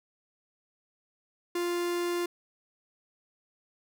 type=tone; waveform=45% pulse; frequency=349.2 Hz; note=F4; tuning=in tune; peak=-28 dBFS; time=1.55-2.26 s; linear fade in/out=5 ms; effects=none